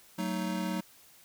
square chord, D# diminished, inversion first, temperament just, 186.68 / 224 / 311.1 Hz, F#3 / A3 / D#4, +16 / +31 / 0 cents, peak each -34 / -38 / -38 dBFS, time 0.18-0.81 s, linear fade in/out 10 ms, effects white hiss -58 dBFS RMS until 1.24 s

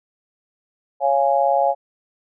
sine chord, Db major, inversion none, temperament just, 554.4 / 693 / 831.5 Hz, Db5 / F5 / Ab5, 0 / -14 / +2 cents, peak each -19 dBFS, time 1-1.75 s, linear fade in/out 50 ms, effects none

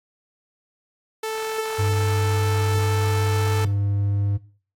sawtooth tone, 440 Hz, A4, in tune, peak -21 dBFS, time 1.23-3.65 s, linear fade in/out 5 ms
triangle tone with pitch glide, 100 to 100.87 Hz, G2 to G2, +35 to +50 cents, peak -17 dBFS, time 1.78-4.38 s, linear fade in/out 20 ms, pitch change +15 cents, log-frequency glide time 2.4-4.21 s
effects noise-tail reverb RT60 0.4 s tail -18 dB re dry + AAC 48 kbps

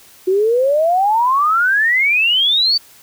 sine exponential sweep, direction up, 363.7 to 4641 Hz, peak -11 dBFS, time 0.27-2.78 s, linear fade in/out 10 ms, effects white hiss -45 dBFS RMS until 3.02 s

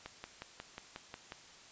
click train, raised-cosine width 0.3 ms, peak -27 dBFS, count 8, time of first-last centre 0.06-1.321 s, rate 5.55 Hz, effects white hiss -56 dBFS RMS until 1.71 s + resampled to 16000 Hz

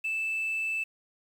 sine tone, 2637 Hz, E7, in tune, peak -26 dBFS, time 0.04-0.84 s, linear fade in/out 10 ms, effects tanh soft clip ceiling -26 dBFS + 9-bit

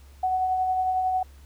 sine tone with tremolo, 745 Hz, F#5, 12 cents sharp, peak -20 dBFS, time 0.23-1.23 s, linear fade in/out 5 ms, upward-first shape triangle, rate 11 Hz, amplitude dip 35%, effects added 69 Hz sine -46 dBFS peak until 1.45 s + pink hiss -58 dBFS RMS until 1.45 s

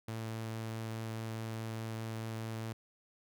sawtooth tone, 111.9 Hz, A2, 30 cents sharp, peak -34 dBFS, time 0.08-2.73 s, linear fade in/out 5 ms, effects none

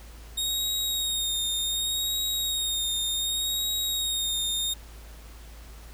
sawtooth tone with vibrato, 3729 Hz, A#7, in tune, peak -23 dBFS, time 0.37-4.74 s, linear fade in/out 10 ms, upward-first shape sine, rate 0.67 Hz, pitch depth 33 cents each way, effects added 55 Hz sine -43 dBFS peak until 5.93 s + pink hiss -51 dBFS RMS until 5.93 s

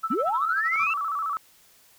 sine tone with tremolo, 1318.5 Hz, E6, in tune, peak -22 dBFS, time 0.03-0.85 s, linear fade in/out 10 ms, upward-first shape sine, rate 13 Hz, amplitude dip 90%
sine linear sweep, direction up, 191.9 to 2736 Hz, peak -23 dBFS, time 0.1-0.94 s, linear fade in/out 10 ms
sine tone with vibrato, 1226 Hz, D#6, 26 cents flat, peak -25 dBFS, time 0.76-1.37 s, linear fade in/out 0 ms, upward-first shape square, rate 14 Hz, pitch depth 110 cents each way
effects tanh soft clip ceiling -13 dBFS + white hiss -57 dBFS RMS until 1.98 s

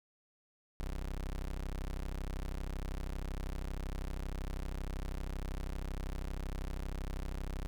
30% pulse tone, 32.7 Hz, C1, in tune, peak -34 dBFS, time 0.8-7.67 s, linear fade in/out 0 ms, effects none

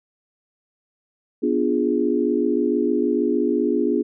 sine chord, B diminished seventh, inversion none, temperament equal, 246.9 / 293.7 / 349.2 / 415.3 Hz, B3 / D4 / F4 / Ab4, 0 / 0 / 0 / 0 cents, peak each -23 dBFS, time 1.42-4.03 s, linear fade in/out 20 ms, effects none

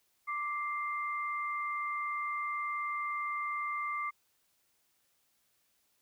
sine tone pair together, 1174.7 / 2094 Hz, D6 / C7, 0 / +1 cents, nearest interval minor seventh, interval 1001 cents, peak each -34 / -38 dBFS, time 0.27-4.11 s, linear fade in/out 20 ms, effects white hiss -74 dBFS RMS until 6.01 s

